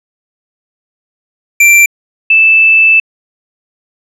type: tone pair in turn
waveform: square / sine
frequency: 2354 / 2637 Hz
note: D7 / E7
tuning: +3 / 0 cents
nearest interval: major second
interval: 197 cents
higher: second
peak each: -3 dBFS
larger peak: neither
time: 1.6-1.86 / 2.3-3 s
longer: second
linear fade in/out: 5 ms
effects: low-pass 12000 Hz 12 dB/octave